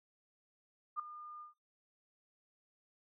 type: tone with ADSR envelope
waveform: sine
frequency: 1211 Hz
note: D#6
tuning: 47 cents flat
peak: -32 dBFS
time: 0.96-1.54 s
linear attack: 35 ms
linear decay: 3 ms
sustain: -15 dB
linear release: 130 ms
effects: noise-tail reverb RT60 0.2 s tail -22 dB re dry